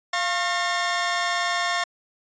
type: tone cluster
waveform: sawtooth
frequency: 696 / 1083 / 1812 Hz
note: F5 / C#6 / A#6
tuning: -6 / -41 / -50 cents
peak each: -23 dBFS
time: 0.13-1.84 s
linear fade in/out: 5 ms
effects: resampled to 16000 Hz